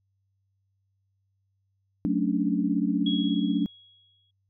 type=chord; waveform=sine; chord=D major seventh; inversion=first; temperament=equal; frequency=185 / 220 / 277.2 / 293.7 Hz; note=F#3 / A3 / C#4 / D4; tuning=0 / 0 / 0 / 0 cents; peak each=-28 dBFS; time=2.05-3.66 s; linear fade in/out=0 ms
type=tone with exponential decay; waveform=sine; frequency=3322 Hz; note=G#7; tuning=in tune; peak=-28 dBFS; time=3.06-4.31 s; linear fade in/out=5 ms; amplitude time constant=270 ms
effects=added 97 Hz sine -70 dBFS peak until 4.49 s